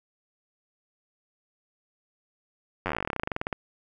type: slowing click train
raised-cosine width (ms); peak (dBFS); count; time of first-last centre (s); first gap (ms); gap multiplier
0.5; -13; 25; 2.86-3.528; 10; 1.08
effects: 9-bit